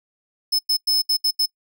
45% pulse tone bursts at uneven times, 5210 Hz, E8, 21 cents flat, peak -17 dBFS, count 6, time 0.52-0.59 / 0.69-0.77 / 0.87-1.02 / 1.09-1.17 / 1.24-1.31 / 1.39-1.46 s, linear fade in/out 10 ms, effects noise-tail reverb RT60 0.1 s tail -22 dB re dry

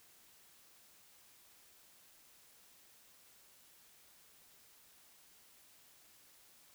silence, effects white hiss -64 dBFS RMS until 6.74 s

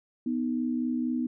sine tone pair together, 246.9 / 311.1 Hz, B3 / D#4, 0 / 0 cents, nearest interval major third, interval 400 cents, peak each -27 / -32 dBFS, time 0.26-1.27 s, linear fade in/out 5 ms, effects none

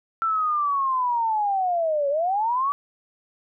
sine linear two-way sweep, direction down then up, 1344 to 550 to 1153 Hz, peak -20 dBFS, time 0.22-2.72 s, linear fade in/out 0 ms, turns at 2.09 s, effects none

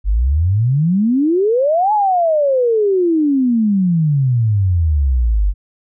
sine exponential two-way sweep, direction up then down, 46.25 to 866 to 46.25 Hz, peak -11 dBFS, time 0.04-5.54 s, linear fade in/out 50 ms, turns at 1.93 s, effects none

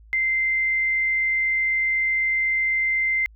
sine tone, 2082 Hz, C7, 9 cents flat, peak -19 dBFS, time 0.13-3.26 s, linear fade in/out 0 ms, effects added 54 Hz sine -46 dBFS peak until 3.35 s

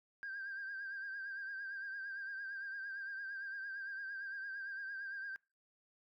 sine tone with vibrato, 1590 Hz, G6, 24 cents sharp, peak -40 dBFS, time 0.23-5.36 s, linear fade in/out 0 ms, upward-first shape triangle, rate 8.8 Hz, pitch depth 60 cents each way, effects noise-tail reverb RT60 0.3 s tail -26 dB re dry + tanh soft clip ceiling -38 dBFS

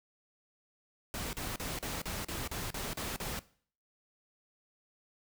pink noise bursts, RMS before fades -38 dBFS, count 10, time 1.14-3.391 s, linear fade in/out 0 ms, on 190 ms, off 39 ms, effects noise-tail reverb RT60 0.5 s tail -19 dB re dry

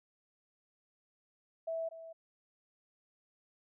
sine tone with echo, 655 Hz, E5, 11 cents flat, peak -34 dBFS, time 1.67-1.89 s, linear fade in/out 10 ms, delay 240 ms, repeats 1, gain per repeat -12 dB, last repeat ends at 2.13 s, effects none

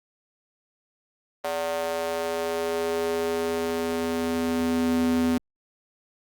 square tone with high-pass filter sweep, 82.9 Hz, E2, 10 cents sharp, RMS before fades -26 dBFS, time 1.44-5.38 s, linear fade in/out 5 ms, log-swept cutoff 610 to 230 Hz, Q 3.2, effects Opus 32 kbps

